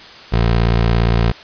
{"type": "tone", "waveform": "20% pulse", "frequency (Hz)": 57.4, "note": "A#1", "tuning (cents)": -26, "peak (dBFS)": -7, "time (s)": [0.32, 1.32], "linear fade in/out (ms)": 10, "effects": ["white hiss -37 dBFS RMS until 1.43 s", "resampled to 11025 Hz"]}